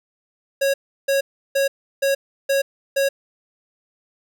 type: tone bursts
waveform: square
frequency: 550 Hz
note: C#5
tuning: 14 cents flat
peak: -17 dBFS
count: 6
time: 0.61-3.09 s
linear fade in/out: 10 ms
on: 130 ms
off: 340 ms
effects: none